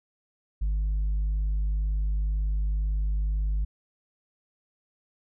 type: tone with tanh clipping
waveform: triangle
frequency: 51 Hz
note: G#1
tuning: 31 cents flat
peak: -24 dBFS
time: 0.61-3.65 s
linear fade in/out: 10 ms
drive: 7 dB
effects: none